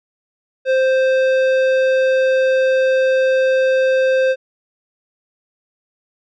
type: tone with tanh clipping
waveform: triangle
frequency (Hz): 523.3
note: C5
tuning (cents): 0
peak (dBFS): -14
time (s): 0.65-4.36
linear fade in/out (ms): 50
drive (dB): 17
effects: none